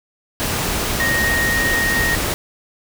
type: tone in noise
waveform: sine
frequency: 1864.7 Hz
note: A#6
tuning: in tune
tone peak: -17 dBFS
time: 1-2.15 s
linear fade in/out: 0 ms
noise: pink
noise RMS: -21 dBFS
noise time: 0.4-2.34 s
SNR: +1 dB
effects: none